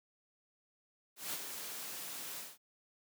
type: noise with ADSR envelope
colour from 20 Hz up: white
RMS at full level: -38 dBFS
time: 1.16-2.58 s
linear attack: 170 ms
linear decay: 42 ms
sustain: -6 dB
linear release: 200 ms
effects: high-pass 150 Hz 12 dB/octave